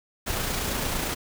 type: noise with amplitude modulation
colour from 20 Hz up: pink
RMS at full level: -27 dBFS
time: 0.26-1.15 s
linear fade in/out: 20 ms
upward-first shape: sine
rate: 28.8 Hz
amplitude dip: 30%
effects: none